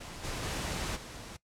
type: noise with level steps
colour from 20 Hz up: pink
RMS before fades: -44 / -37 / -35 / -45 dBFS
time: 0-1.37 s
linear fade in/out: 10 ms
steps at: 0.23 / 0.42 / 0.95 s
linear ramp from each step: 20 ms
effects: noise-tail reverb RT60 0.1 s tail -19 dB re dry + low-pass 9000 Hz 12 dB/octave